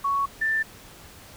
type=tone pair in turn; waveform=sine; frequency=1114 / 1775 Hz; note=C#6 / A6; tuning=+8 / +15 cents; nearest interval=minor sixth; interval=807 cents; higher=second; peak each=-21 dBFS; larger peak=neither; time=0.04-0.26 / 0.41-0.63 s; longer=neither; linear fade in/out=10 ms; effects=pink hiss -47 dBFS RMS until 1.36 s